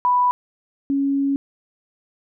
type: tone pair in turn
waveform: sine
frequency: 987.8 / 277.2 Hz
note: B5 / C#4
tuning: 0 / 0 cents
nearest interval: octave + minor seventh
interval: 2200 cents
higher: first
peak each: -14 / -17 dBFS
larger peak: first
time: 0.05-0.31 / 0.9-1.36 s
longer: second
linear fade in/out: 0 ms
effects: none